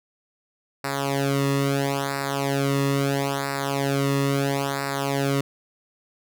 sawtooth tone with flanger, 138.8 Hz, C#3, 3 cents sharp, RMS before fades -24 dBFS, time 0.84-5.41 s, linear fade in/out 5 ms, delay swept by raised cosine 0.31 to 1.31 ms, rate 0.75 Hz, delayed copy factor -0.9, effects none

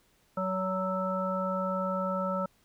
harmonic tone with a mistuned harmonic, 188 Hz, F#3, 28 cents sharp, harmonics 1 / 3 / 5 / 7, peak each -33 / -32 / -39 / -33 dBFS, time 0.37-2.46 s, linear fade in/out 5 ms, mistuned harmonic 5, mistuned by -32 cents, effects pink hiss -67 dBFS RMS until 2.64 s

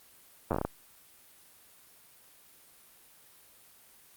slowing click train, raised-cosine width 1 ms, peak -15 dBFS, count 8, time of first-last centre 0.51-0.65 s, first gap 9 ms, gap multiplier 1.26, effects white hiss -58 dBFS RMS until 4.16 s + Opus 32 kbps

